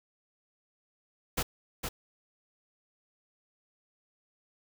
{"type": "noise with echo", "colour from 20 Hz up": "pink", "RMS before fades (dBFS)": -30, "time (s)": [1.37, 1.43], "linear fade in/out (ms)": 10, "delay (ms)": 460, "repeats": 1, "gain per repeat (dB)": -5, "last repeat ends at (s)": 1.89, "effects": []}